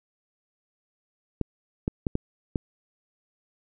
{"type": "clicks", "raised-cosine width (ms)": 3, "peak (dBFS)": -12, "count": 5, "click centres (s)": [1.413, 1.879, 2.068, 2.154, 2.558], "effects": []}